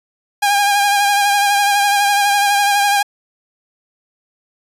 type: tone with vibrato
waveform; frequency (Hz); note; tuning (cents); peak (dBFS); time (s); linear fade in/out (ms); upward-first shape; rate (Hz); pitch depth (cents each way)
sawtooth; 810; G#5; -43; -8; 0.42-3.03; 10; sine; 12; 31
effects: resampled to 32000 Hz